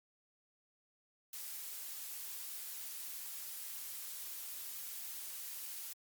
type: noise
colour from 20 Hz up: blue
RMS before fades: -45 dBFS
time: 1.33-5.93 s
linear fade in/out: 2 ms
effects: Opus 48 kbps